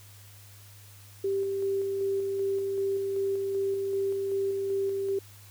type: tone with tremolo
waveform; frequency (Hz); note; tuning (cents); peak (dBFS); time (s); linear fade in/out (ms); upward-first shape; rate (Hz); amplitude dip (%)
sine; 392; G4; 0; -25; 1.24-5.19; 5; square; 2.6; 25
effects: added 101 Hz sine -50 dBFS peak until 5.5 s + white hiss -54 dBFS RMS until 5.5 s